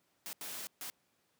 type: noise bursts at uneven times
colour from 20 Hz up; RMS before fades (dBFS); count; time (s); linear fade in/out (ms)
white; -43; 3; 0.26-0.33 / 0.41-0.67 / 0.81-0.9; 0
effects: pink hiss -75 dBFS RMS until 1.39 s + high-pass 150 Hz 12 dB/octave